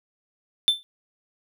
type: tone with exponential decay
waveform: triangle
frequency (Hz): 3542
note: A7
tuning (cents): +11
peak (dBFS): -10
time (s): 0.68-0.83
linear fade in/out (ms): 0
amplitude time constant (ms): 31
effects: none